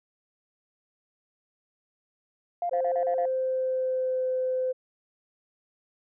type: tone bursts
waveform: sine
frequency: 698.5 Hz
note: F5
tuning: in tune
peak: -25 dBFS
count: 6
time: 2.62-3.255 s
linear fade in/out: 2 ms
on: 75 ms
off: 37 ms
type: tone with pitch glide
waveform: sine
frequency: 523.3 to 513.4 Hz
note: C5 to C5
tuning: 0 to -33 cents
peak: -24 dBFS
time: 2.71-4.73 s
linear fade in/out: 20 ms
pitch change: -33 cents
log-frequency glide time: 2.92-4.26 s
effects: tanh soft clip ceiling -17 dBFS